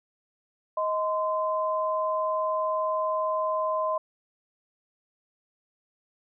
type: tone pair together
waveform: sine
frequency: 628.7 / 1031 Hz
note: D#5 / C6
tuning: +18 / -26 cents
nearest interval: major sixth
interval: 856 cents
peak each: -27 / -27 dBFS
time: 0.77-3.98 s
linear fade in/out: 5 ms
effects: none